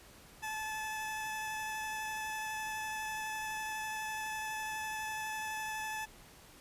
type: tone with vibrato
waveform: 20% pulse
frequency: 867 Hz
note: A5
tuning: 26 cents flat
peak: -32 dBFS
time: 0.42-6.06 s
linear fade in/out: 20 ms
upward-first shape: sine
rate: 12 Hz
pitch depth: 9 cents each way
effects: pink hiss -57 dBFS RMS until 6.6 s + resampled to 32000 Hz